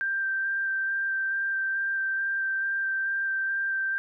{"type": "tone with vibrato", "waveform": "sine", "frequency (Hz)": 1574, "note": "G6", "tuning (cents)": 7, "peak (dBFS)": -25, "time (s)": [0.01, 3.98], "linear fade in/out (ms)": 0, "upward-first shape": "square", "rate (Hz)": 2.3, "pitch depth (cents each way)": 9, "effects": []}